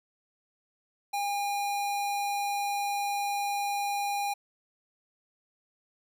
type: tone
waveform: square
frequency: 810 Hz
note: G#5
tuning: 43 cents flat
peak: -29 dBFS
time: 1.13-4.34 s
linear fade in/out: 10 ms
effects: none